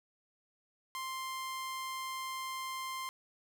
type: tone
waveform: sawtooth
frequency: 1050 Hz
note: C6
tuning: 6 cents sharp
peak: -34 dBFS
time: 0.95-3.09 s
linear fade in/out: 0 ms
effects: none